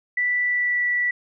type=tone with pitch glide; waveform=sine; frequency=1971 to 1957.4 Hz; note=B6 to B6; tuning=-4 to -16 cents; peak=-19 dBFS; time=0.17-1.11 s; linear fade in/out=5 ms; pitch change=-12 cents; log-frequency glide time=0.43-0.83 s; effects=none